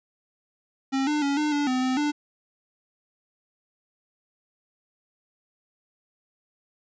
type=tone with pitch steps; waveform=square; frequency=268.7 / 299.3 / 280.8 / 301 / 290.2 / 255.5 / 257.7 / 295.4 Hz; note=C4 / D4 / C#4 / D4 / D4 / C4 / C4 / D4; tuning=+46 / +33 / +22 / +43 / -21 / -41 / -26 / +10 cents; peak=-23 dBFS; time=0.92-2.12 s; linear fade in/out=20 ms; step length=150 ms; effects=resampled to 16000 Hz